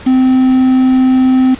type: tone with quantisation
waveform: triangle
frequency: 258.7 Hz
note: C4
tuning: 19 cents flat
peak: -4 dBFS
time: 0.06-1.55 s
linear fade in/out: 10 ms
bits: 4
effects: pink hiss -32 dBFS RMS until 1.59 s + resampled to 8000 Hz